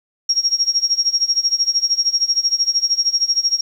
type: tone with tremolo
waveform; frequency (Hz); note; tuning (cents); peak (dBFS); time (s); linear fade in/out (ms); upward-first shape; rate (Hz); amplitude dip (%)
sine; 5588; F8; 0; -11; 0.29-3.61; 5; sine; 13; 90
effects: 8-bit